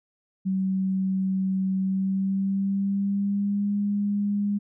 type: tone with pitch glide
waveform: sine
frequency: 190.1 to 203.7 Hz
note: F#3 to G#3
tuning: +47 to -33 cents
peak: -22 dBFS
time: 0.45-4.59 s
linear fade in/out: 20 ms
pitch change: +120 cents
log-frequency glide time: 1.79-3.74 s
effects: none